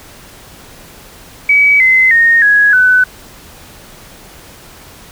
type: tone with pitch steps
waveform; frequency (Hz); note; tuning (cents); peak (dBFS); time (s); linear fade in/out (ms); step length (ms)
sine; 2277 / 2052 / 1849.5 / 1666.9 / 1502.3; C#7 / C7 / A#6 / G#6 / F#6; +46 / -34 / -14 / +6 / +26; -5; 1.49-3.04; 5; 310
effects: pink hiss -37 dBFS RMS until 5.11 s